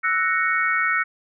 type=chord; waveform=sine; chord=F# dominant seventh; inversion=third; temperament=equal; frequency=1318.5 / 1480 / 1864.7 / 2217 Hz; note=E6 / F#6 / A#6 / C#7; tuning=0 / 0 / 0 / 0 cents; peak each=-24 dBFS; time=0.03-1.04 s; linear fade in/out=20 ms; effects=none